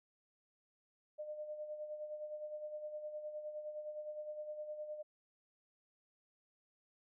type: tone with tremolo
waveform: sine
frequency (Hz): 605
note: D#5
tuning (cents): -49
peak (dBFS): -40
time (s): 1.18-5.03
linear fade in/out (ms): 20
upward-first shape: sine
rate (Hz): 9.7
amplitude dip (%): 55
effects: none